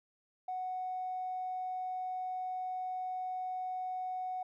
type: tone with tanh clipping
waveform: triangle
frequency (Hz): 740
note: F#5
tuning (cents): 0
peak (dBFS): -35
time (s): 0.48-4.43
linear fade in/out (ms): 5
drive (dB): 4
effects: none